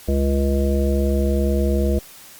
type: harmonic tone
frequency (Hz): 69.2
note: C#2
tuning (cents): -2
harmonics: 1 / 3 / 5 / 7 / 9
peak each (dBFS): -18 / -23 / -25 / -26 / -28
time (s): 0.08-1.99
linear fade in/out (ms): 5
effects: white hiss -43 dBFS RMS until 2.39 s + Opus 48 kbps